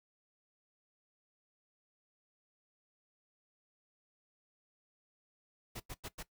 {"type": "noise bursts", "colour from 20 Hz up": "pink", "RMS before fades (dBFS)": -44, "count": 4, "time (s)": [5.75, 6.23], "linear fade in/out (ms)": 10, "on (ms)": 51, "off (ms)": 92, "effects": ["noise-tail reverb RT60 0.1 s tail -17 dB re dry"]}